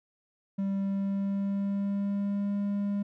triangle tone with pitch glide, 196 to 202 Hz, G3 to G#3, 0 to -48 cents, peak -25 dBFS, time 0.58-3.03 s, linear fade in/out 10 ms, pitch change +52 cents, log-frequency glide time 0.81-2.57 s, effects none

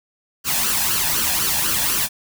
white noise with flanger, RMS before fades -20 dBFS, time 0.44-2.09 s, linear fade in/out 50 ms, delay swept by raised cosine 0.66 to 1.2 ms, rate 4 Hz, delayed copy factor +0.65, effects none

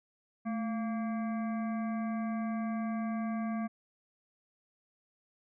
harmonic tone with a mistuned harmonic, 230.2 Hz, A#3, 22 cents flat, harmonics 1 / 3 / 5 / 7 / 9 / 10, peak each -32 / -41 / -45 / -51 / -53 / -57 dBFS, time 0.45-3.68 s, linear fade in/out 20 ms, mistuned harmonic 1, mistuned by -84 cents, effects none

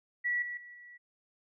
sine tone with level steps, 1942 Hz, B6, 30 cents flat, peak -28 / -36 / -47 / -49 dBFS, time 0.24-0.98 s, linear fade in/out 20 ms, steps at 0.42 / 0.57 / 0.74 s, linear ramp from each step 2 ms, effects none

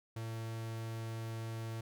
45% pulse tone, 112.9 Hz, A2, 45 cents sharp, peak -39 dBFS, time 0.16-1.81 s, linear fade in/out 5 ms, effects none

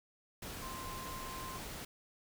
sine tone in noise, 1046.5 Hz, C6, in tune, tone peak -45 dBFS, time 0.62-1.58 s, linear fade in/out 5 ms, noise pink, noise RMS -45 dBFS, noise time 0.42-1.85 s, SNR -3 dB, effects none

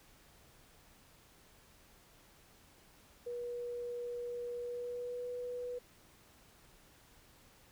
sine tone with pitch glide, 482.5 to 491.2 Hz, B4 to B4, -40 to -9 cents, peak -38 dBFS, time 3.26-5.79 s, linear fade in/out 10 ms, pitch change +31 cents, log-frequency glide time 4.55-5.3 s, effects pink hiss -63 dBFS RMS until 7.71 s

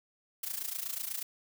blue noise with amplitude modulation, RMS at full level -34 dBFS, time 0.43-1.23 s, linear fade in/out 5 ms, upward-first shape sine, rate 28.1 Hz, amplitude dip 80%, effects none

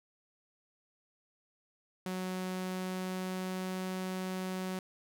sawtooth tone with pitch glide, 185 to 186.18 Hz, F#3 to F#3, 0 to +11 cents, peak -31 dBFS, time 2.06-4.79 s, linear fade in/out 2 ms, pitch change +11 cents, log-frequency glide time 2.54-3.89 s, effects none

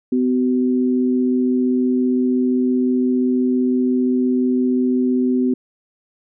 sine tone pair together, 252.6 / 378.4 Hz, B3 / F#4, +39 / +39 cents, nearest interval perfect fifth, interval 700 cents, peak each -15 / -22 dBFS, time 0.12-5.54 s, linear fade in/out 5 ms, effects none

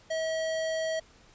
square tone, 642 Hz, E5, 46 cents flat, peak -29 dBFS, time 0.1-1 s, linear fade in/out 10 ms, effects pink hiss -58 dBFS RMS until 1.34 s + resampled to 16000 Hz

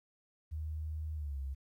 sine tone with pitch glide, 77.78 to 67.71 Hz, D#2 to C#2, 0 to -40 cents, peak -36 dBFS, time 0.51-1.55 s, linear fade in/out 20 ms, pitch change -240 cents, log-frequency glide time 1.15-1.39 s, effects 12-bit

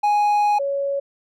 triangle / sine tone pair in turn, 830 / 558 Hz, G#5 / C#5, -1 / +11 cents, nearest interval perfect fifth, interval 688 cents, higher first, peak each -13 / -20 dBFS, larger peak first, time 0.03-0.59 / 0.59-1 s, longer first, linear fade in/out 10 ms, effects none

